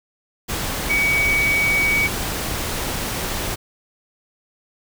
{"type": "tone in noise", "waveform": "sine", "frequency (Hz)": 2260, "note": "C#7", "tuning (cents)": 33, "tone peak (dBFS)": -16, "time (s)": [0.89, 2.08], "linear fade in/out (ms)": 20, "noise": "pink", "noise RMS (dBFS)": -25, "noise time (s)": [0.48, 3.56], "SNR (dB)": 6, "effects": []}